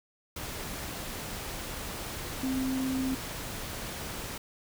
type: tone in noise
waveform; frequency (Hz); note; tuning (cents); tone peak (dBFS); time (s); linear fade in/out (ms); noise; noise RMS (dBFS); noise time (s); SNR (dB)
sine; 262; C4; +2; -28; 2.43-3.15; 5; pink; -38; 0.36-4.38; +7
effects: none